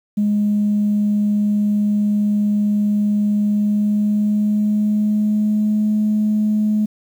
sine tone with pitch glide, 207.7 to 212.6 Hz, G#3 to G#3, 0 to +41 cents, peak -13 dBFS, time 0.17-6.86 s, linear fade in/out 10 ms, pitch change +41 cents, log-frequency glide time 3.45-5.92 s, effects tanh soft clip ceiling -10 dBFS + 8-bit

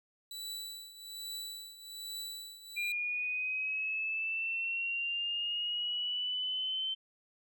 sawtooth tone with tremolo, 3951 Hz, B7, in tune, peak -35 dBFS, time 0.31-2.92 s, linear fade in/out 2 ms, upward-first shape triangle, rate 1.2 Hz, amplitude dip 80%
sine linear sweep, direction up, 2394 to 3094 Hz, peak -32 dBFS, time 2.76-6.95 s, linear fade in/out 20 ms
effects none

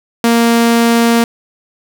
sawtooth tone, 232.8 Hz, A#3, 2 cents flat, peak -4 dBFS, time 0.24-1.24 s, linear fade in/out 2 ms, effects none

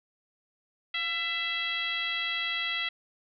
sine tone with frequency modulation, 2647 Hz, E7, 7 cents sharp, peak -28 dBFS, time 0.94-2.89 s, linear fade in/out 5 ms, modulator 646 Hz, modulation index 1.6, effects none

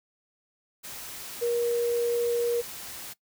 sine tone in noise, 474.2 Hz, A#4, 30 cents sharp, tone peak -23 dBFS, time 1.41-2.62 s, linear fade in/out 20 ms, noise white, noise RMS -40 dBFS, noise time 0.83-3.14 s, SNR +14 dB, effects noise-tail reverb RT60 0.1 s tail -20 dB re dry

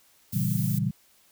violet noise, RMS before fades -36 dBFS, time 0.32-0.79 s, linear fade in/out 10 ms
sine chord, A# diminished seventh, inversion none, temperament equal, 116.54 / 138.59 / 164.81 / 196 Hz, A#2 / C#3 / E3 / G3, 0 / 0 / 0 / 0 cents, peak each -29 dBFS, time 0.33-0.91 s, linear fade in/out 10 ms
effects white hiss -61 dBFS RMS until 1.31 s

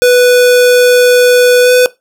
square tone with pitch glide, 493.9 to 499.1 Hz, B4 to B4, 0 to +18 cents, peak -4 dBFS, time 0.02-1.86 s, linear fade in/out 0 ms, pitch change +18 cents, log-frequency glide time 1.62-1.72 s, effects noise-tail reverb RT60 0.2 s tail -19 dB re dry

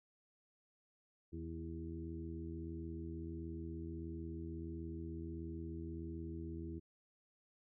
harmonic tone with a mistuned harmonic, 81.5 Hz, E2, 19 cents flat, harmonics 1 / 2 / 3 / 4 / 5, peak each -46 / -50 / -52 / -47 / -57 dBFS, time 1.32-6.8 s, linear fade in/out 20 ms, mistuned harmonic 4, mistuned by +27 cents, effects none

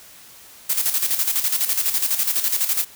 blue noise with tremolo, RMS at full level -19 dBFS, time 0.69-2.85 s, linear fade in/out 10 ms, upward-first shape square, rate 12 Hz, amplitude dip 60%, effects white hiss -45 dBFS RMS until 2.95 s

